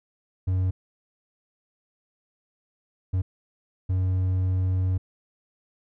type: tone bursts at uneven times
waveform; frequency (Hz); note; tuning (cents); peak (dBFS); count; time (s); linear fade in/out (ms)
triangle; 92.8; F#2; +6; -19; 3; 0.47-0.71 / 3.13-3.22 / 3.89-4.98; 10
effects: none